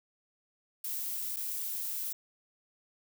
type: noise with dropouts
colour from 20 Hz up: violet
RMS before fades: -36 dBFS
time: 0.84-2.13 s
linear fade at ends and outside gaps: 5 ms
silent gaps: 1.363-1.367 s
effects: none